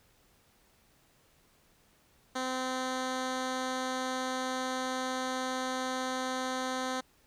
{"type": "tone with low-pass filter", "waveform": "10% pulse", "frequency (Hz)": 257.8, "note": "C4", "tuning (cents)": -26, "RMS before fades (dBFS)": -34, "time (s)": [2.35, 7.01], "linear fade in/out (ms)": 10, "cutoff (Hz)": 7100, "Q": 1.1, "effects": ["pink hiss -66 dBFS RMS until 7.26 s"]}